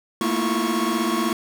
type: tone cluster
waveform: 45% pulse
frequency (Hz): 221.2 / 237.3 / 323.7 / 346.3 / 1103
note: A3 / A#3 / E4 / F4 / C#6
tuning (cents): +9 / +31 / -31 / -15 / -9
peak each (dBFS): -27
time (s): 0.21-1.33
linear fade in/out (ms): 2
effects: none